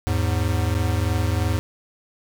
square tone pair together, 82.1 / 105.03 Hz, E2 / G#2, -6 / +20 cents, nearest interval major third, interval 426 cents, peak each -23 dBFS, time 0.07-1.59 s, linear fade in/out 0 ms, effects none

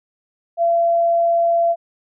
sine tone, 679 Hz, F5, 49 cents flat, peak -13 dBFS, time 0.57-1.76 s, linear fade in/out 50 ms, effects none

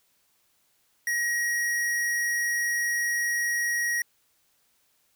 square tone, 1895 Hz, A#6, 28 cents sharp, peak -25 dBFS, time 1.07-4.02 s, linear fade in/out 2 ms, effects white hiss -68 dBFS RMS until 5.15 s

